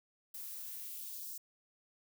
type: noise with high-pass filter sweep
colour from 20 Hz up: violet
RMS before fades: -45 dBFS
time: 0.34-1.38 s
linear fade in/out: 5 ms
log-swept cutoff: 780 to 5500 Hz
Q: 1.4
effects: none